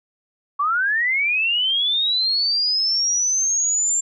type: linear sweep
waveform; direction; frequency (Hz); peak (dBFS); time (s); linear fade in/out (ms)
sine; up; 1113 to 7370; -17; 0.59-4.01; 10
effects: none